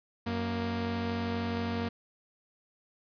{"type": "tone pair together", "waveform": "sawtooth", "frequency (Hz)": [92.64, 233.7], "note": ["F#2", "A#3"], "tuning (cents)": [3, 5], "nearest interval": "octave + major third", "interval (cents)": 1602, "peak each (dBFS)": [-31, -28], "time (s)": [0.26, 1.89], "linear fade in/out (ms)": 10, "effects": ["resampled to 11025 Hz", "10-bit"]}